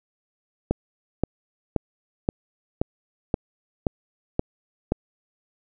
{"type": "click train", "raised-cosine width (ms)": 2, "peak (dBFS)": -7, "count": 9, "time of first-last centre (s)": [0.71, 4.921], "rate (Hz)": 1.9, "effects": []}